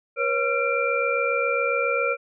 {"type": "tone cluster", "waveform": "sine", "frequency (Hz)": [480.7, 548, 1367, 2365], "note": ["B4", "C#5", "F6", "D7"], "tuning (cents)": [-47, -20, -37, 12], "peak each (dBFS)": -26, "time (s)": [0.16, 2.17], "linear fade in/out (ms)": 50, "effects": []}